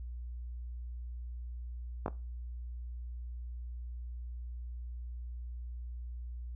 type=clicks; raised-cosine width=1 ms; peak=-18 / -21 dBFS; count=2; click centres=2.061 / 2.081 s; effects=noise-tail reverb RT60 0.3 s tail -19 dB re dry + added 60 Hz sine -39 dBFS peak until 6.55 s